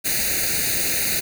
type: noise with comb filter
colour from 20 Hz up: white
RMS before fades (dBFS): -22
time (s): 0.04-1.21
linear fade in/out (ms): 20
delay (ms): 0.46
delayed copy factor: +1
effects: none